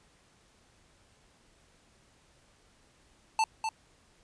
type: tone with echo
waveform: square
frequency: 884 Hz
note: A5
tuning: 8 cents sharp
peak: -24 dBFS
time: 3.39-3.44 s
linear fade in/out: 2 ms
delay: 250 ms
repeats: 1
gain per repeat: -6 dB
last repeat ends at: 3.69 s
effects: pink hiss -64 dBFS RMS until 4.23 s + resampled to 22050 Hz